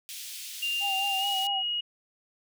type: high-pass noise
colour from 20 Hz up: pink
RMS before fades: -40 dBFS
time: 0.09-1.47 s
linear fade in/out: 0 ms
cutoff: 2800 Hz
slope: 24 dB/octave
type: tone with pitch glide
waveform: sine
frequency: 2794 to 2889 Hz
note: F7 to F#7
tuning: 0 to -42 cents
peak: -27 dBFS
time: 0.62-1.81 s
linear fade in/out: 10 ms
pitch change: +58 cents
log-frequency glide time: 1.17-1.25 s
type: tone with vibrato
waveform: sine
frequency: 784 Hz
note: G5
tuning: in tune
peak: -30 dBFS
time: 0.8-1.63 s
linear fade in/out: 50 ms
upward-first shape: sine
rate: 4.7 Hz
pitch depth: 44 cents each way
effects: none